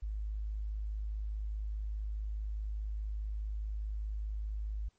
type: tone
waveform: sine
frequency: 52.4 Hz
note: G#1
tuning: 16 cents sharp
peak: -34 dBFS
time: 0.02-4.89 s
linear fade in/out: 10 ms
effects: pink hiss -75 dBFS RMS until 4.98 s + MP3 32 kbps